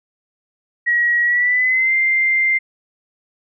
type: tone with pitch glide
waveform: sine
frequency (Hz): 1908 to 2093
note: A#6 to C7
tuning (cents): +40 to 0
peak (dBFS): -13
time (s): 0.86-2.59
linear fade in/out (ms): 20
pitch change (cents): +160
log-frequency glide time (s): 1.23-1.94
effects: none